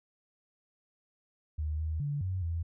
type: tone with pitch steps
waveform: sine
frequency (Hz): 76.5 / 78.9 / 144.3 / 93.2 / 83.6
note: D#2 / D#2 / D3 / F#2 / E2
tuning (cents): -29 / +25 / -30 / +13 / +25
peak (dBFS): -30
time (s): 1.58-2.63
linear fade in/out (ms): 10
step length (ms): 210
effects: none